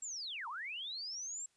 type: linear two-way sweep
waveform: sine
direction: down then up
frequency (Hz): 7660 to 874 to 7660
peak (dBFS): -40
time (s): 0.02-1.46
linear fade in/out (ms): 5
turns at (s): 0.48
effects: white hiss -75 dBFS RMS until 1.56 s + resampled to 22050 Hz